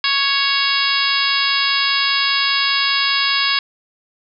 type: harmonic tone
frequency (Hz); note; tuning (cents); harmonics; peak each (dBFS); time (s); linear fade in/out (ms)
555; C#5; +2; 2 / 3 / 4 / 5 / 6 / 7 / 8 / 9; -23 / -23 / -23 / -23 / -23 / -23 / -23 / -23; 0.04-3.59; 2
effects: none